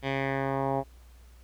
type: tone with low-pass filter sweep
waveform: 10% pulse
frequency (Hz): 136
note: C#3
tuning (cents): -33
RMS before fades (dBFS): -29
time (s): 0.02-0.84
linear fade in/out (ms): 50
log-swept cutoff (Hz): 3000 to 760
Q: 2.3
effects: added 60 Hz sine -50 dBFS peak until 1.43 s + pink hiss -62 dBFS RMS until 1.43 s